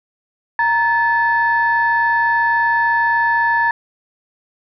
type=tone pair together; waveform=sine; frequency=932 / 1738.2 Hz; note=A#5 / A6; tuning=-1 / -22 cents; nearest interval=major seventh; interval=1079 cents; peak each=-15 dBFS; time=0.59-3.71 s; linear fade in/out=2 ms; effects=tanh soft clip ceiling -5 dBFS